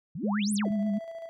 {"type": "exponential two-way sweep", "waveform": "sine", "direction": "up then down", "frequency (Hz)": [133.8, 11570, 133.8], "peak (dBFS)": -33, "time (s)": [0.15, 0.71], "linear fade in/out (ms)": 5, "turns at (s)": 0.54}
{"type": "tone with vibrato", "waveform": "sine", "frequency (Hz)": 206.3, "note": "G#3", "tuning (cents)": -11, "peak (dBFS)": -25, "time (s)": [0.23, 0.99], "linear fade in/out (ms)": 10, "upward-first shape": "sine", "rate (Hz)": 8.3, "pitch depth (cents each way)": 48}
{"type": "tone with tremolo", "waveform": "triangle", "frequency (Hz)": 662, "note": "E5", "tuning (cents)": 7, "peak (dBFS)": -34, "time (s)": [0.65, 1.29], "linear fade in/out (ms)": 0, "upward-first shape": "square", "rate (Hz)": 14, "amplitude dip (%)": 40}
{"effects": []}